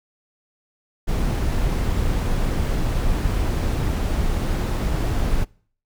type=noise; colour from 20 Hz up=brown; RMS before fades=-21 dBFS; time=1.07-5.45 s; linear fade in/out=20 ms; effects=noise-tail reverb RT60 0.5 s tail -25 dB re dry